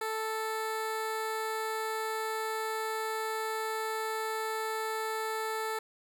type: tone with notch filter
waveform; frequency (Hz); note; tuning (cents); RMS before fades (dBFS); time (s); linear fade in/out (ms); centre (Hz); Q
15% pulse; 440; A4; 0; -34; 0.01-5.79; 5; 5600; 1.9
effects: none